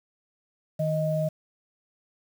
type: tone pair together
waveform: sine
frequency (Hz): 156.3 / 624.8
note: D#3 / D#5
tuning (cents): +8 / +7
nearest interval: 2 octaves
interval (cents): 2399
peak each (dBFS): -26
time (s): 0.79-1.29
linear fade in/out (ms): 10
effects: 8-bit